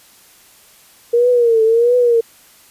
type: tone with vibrato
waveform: sine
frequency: 467.7 Hz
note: A#4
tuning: 6 cents sharp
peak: -9 dBFS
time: 1.13-2.21 s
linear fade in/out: 10 ms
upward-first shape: triangle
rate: 1.5 Hz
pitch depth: 110 cents each way
effects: white hiss -47 dBFS RMS until 2.7 s + resampled to 32000 Hz